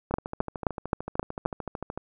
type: two click trains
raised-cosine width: 1 ms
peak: -19 / -9 dBFS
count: 26 / 6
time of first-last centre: 0.11-1.976 / 0.14-1.459 s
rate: 13.4 / 3.79 Hz
effects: none